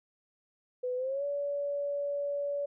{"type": "tone with pitch glide", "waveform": "sine", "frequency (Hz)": [500, 571], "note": ["B4", "D5"], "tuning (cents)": [21, -49], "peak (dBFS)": -30, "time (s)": [0.83, 2.66], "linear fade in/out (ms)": 10, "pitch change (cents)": 230, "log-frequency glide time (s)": [0.96, 1.24], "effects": []}